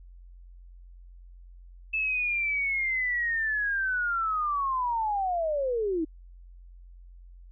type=linear sweep; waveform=sine; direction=down; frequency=2630 to 305.7 Hz; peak=-25 dBFS; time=1.93-6.05 s; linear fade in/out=10 ms; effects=added 44 Hz sine -46 dBFS peak until 7.51 s